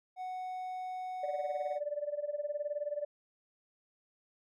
triangle tone, 740 Hz, F#5, in tune, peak -35 dBFS, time 0.16-1.8 s, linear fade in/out 50 ms
sine tone with tremolo, 587.3 Hz, D5, in tune, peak -30 dBFS, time 1.23-3.05 s, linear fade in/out 5 ms, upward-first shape sine, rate 19 Hz, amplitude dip 85%
effects tanh soft clip ceiling -25 dBFS

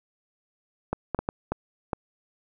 clicks, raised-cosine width 1 ms, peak -12 dBFS, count 6, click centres 0.93 / 1.147 / 1.19 / 1.289 / 1.52 / 1.932 s, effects none

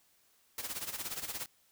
white noise with tremolo, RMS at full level -37 dBFS, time 0.58-1.46 s, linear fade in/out 2 ms, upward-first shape sine, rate 17 Hz, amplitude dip 75%, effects white hiss -69 dBFS RMS until 1.71 s

